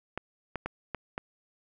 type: clicks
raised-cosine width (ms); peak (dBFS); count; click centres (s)
0.5; -18; 5; 0.176 / 0.557 / 0.66 / 0.947 / 1.179
effects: none